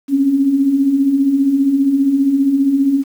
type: beating tone pair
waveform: sine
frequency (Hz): 261.8 / 276.8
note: C4 / C#4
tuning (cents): +1 / -2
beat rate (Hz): 15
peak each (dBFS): -20 / -11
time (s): 0.08-3.04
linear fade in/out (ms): 50
effects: 7-bit